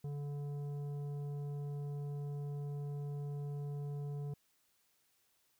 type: tone with tanh clipping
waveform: triangle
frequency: 144.1 Hz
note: D3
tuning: 33 cents flat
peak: -40 dBFS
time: 0.04-4.34 s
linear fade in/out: 5 ms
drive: 14 dB
effects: white hiss -75 dBFS RMS until 5.59 s